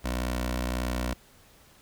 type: tone with notch filter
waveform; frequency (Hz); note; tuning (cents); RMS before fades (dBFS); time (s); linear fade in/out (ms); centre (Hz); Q
15% pulse; 61.74; B1; 0; -30; 0.04-1.14; 10; 140; 0.97
effects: pink hiss -57 dBFS RMS until 1.81 s